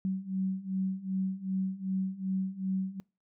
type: beating tone pair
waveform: sine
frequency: 188.3 / 190.9 Hz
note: F#3 / G3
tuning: +31 / -46 cents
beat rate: 2.6 Hz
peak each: -34 / -32 dBFS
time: 0.05-3 s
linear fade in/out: 0 ms
effects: noise-tail reverb RT60 0.3 s tail -26 dB re dry